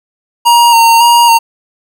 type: tone with vibrato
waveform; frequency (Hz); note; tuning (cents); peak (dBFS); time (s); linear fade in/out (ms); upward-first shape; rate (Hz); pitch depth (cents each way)
square; 932.3; A#5; 0; -4; 0.45-1.39; 20; square; 1.8; 24
effects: none